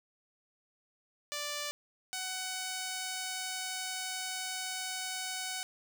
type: tone pair in turn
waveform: 5% pulse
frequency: 587.3 / 748.1 Hz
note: D5 / F#5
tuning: 0 / +19 cents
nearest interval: major third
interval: 419 cents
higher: second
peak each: -24 dBFS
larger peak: neither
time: 1.32-1.71 / 2.13-5.63 s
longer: second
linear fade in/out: 0 ms
effects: none